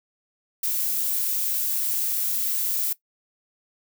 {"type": "noise", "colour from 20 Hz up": "violet", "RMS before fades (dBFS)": -25, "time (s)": [0.63, 2.93], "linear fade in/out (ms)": 5, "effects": ["noise-tail reverb RT60 0.1 s tail -18 dB re dry"]}